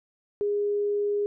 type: tone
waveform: sine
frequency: 410.6 Hz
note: G#4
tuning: 20 cents flat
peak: -23 dBFS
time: 0.41-1.26 s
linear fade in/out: 0 ms
effects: none